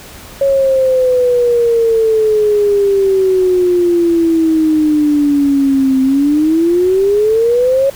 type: exponential two-way sweep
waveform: sine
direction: down then up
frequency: 554.4 to 261.6 to 554.4 Hz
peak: -8 dBFS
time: 0.41-7.9 s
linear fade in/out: 5 ms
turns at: 6.02 s
effects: pink hiss -34 dBFS RMS until 7.95 s